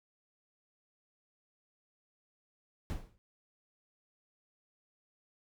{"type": "noise with exponential decay", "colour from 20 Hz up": "brown", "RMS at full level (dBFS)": -32, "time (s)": [2.9, 3.18], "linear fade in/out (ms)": 0, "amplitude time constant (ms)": 59, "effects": []}